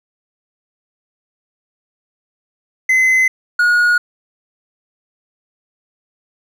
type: tone pair in turn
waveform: triangle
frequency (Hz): 2044 / 1445.3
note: C7 / F#6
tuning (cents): -41 / -41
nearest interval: tritone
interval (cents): 600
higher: first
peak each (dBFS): -8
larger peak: neither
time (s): 2.89-3.28 / 3.59-3.98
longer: neither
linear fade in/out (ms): 5
effects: none